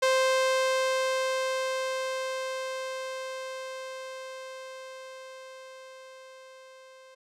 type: tone with level ramp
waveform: sawtooth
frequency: 523 Hz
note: C5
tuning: 1 cent flat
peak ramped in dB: -17 to -46 dBFS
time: 0.02-7.15 s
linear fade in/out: 10 ms
effects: low-pass 8000 Hz 12 dB/octave